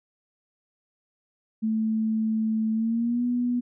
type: tone with pitch glide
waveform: sine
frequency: 220 to 244.1 Hz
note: A3 to B3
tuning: 0 to -20 cents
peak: -22 dBFS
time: 1.62-3.61 s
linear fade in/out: 20 ms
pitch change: +180 cents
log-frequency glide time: 2.73-3.24 s
effects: none